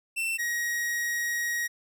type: tone pair in turn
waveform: 45% pulse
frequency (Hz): 2685 / 1892.6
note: E7 / A#6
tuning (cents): +31 / +26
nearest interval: tritone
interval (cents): 605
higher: first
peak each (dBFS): -27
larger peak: neither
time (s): 0.16-0.38 / 0.38-1.68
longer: second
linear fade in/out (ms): 20
effects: none